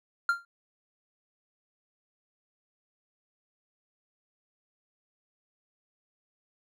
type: tone with exponential decay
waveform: triangle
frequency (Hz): 1390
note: F6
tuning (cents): -9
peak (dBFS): -17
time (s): 0.29-0.45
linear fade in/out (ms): 2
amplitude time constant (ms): 33
effects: none